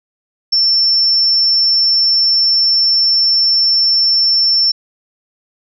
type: tone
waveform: sine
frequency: 5390 Hz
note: E8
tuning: 38 cents sharp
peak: -9 dBFS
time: 0.52-4.72 s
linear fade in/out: 10 ms
effects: none